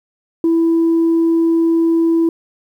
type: tone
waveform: sine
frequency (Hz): 330.8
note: E4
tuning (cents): +6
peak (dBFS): -9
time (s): 0.44-2.29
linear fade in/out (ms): 2
effects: tanh soft clip ceiling -8 dBFS + 8-bit